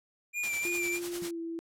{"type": "tone with vibrato", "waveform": "square", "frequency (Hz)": 2385, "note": "D7", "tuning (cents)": 26, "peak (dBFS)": -31, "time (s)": [0.33, 1], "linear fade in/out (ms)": 50, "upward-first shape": "sine", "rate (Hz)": 3.2, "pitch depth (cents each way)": 39}
{"type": "noise with tremolo", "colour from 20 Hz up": "white", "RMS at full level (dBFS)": -38, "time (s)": [0.43, 1.31], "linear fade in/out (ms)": 5, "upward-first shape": "sine", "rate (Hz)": 10, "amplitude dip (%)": 65}
{"type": "tone with pitch glide", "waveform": "sine", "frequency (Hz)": [347.8, 331.9], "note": ["F4", "E4"], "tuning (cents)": [-7, 12], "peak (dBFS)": -34, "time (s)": [0.65, 1.59], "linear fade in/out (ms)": 0, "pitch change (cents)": -81, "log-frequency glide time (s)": [1.21, 1.39]}
{"type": "tone with exponential decay", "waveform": "sine", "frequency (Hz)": 177.1, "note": "F3", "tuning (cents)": 24, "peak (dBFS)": -37, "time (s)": [1.22, 1.31], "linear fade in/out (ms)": 0, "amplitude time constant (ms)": 18}
{"effects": ["low-pass 12000 Hz 12 dB/octave"]}